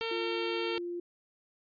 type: harmonic tone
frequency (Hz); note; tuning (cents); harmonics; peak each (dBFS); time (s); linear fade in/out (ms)
454.6; A#4; -43; 1 / 2 / 3 / 4 / 5 / 6 / 7 / 8 / 9 / 10; -35 / -42 / -43 / -48 / -43 / -41 / -41 / -47 / -51 / -47; 0.01-0.78; 0
type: noise with exponential decay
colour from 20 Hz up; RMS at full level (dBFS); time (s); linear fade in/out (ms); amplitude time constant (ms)
blue; -43; 0.07-0.15; 5; 16
type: tone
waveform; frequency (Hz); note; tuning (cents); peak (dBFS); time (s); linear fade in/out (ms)
sine; 348.6; F4; -3; -34; 0.11-1; 5
effects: resampled to 11025 Hz